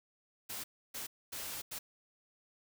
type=noise bursts at uneven times; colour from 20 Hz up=white; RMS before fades=-42 dBFS; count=4; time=0.49-0.64 / 0.94-1.07 / 1.32-1.62 / 1.71-1.79 s; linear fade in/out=10 ms; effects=none